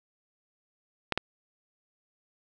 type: clicks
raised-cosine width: 0.3 ms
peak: -10 dBFS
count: 2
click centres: 1.123 / 1.176 s
effects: none